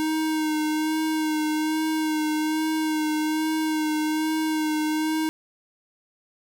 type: tone with vibrato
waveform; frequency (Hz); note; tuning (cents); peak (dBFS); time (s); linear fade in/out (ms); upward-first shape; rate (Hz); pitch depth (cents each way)
square; 311.1; D#4; 0; -23; 0-5.29; 0; sine; 1.2; 21
effects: none